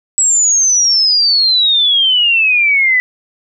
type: exponential sweep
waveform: sine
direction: down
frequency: 7840 to 1975.5 Hz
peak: -8 dBFS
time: 0.18-3 s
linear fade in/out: 0 ms
effects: none